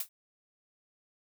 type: noise with exponential decay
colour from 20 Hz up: blue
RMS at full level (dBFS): -29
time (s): 0-0.09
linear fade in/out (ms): 2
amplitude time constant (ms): 19
effects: none